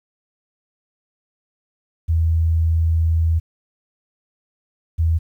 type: tone pair in turn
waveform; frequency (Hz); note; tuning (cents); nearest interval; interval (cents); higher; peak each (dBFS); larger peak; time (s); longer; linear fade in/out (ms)
sine; 81.7 / 81.7; E2 / E2; -15 / -15; unison; 0; neither; -14; neither; 2.08-3.4 / 4.98-5.19; first; 20
effects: 9-bit